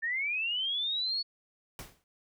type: linear sweep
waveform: sine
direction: up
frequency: 1767 to 4435 Hz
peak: -29 dBFS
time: 0.02-1.23 s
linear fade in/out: 20 ms
type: noise with exponential decay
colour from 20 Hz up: pink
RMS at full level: -40 dBFS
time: 1.79-2.04 s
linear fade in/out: 1 ms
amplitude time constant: 54 ms
effects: none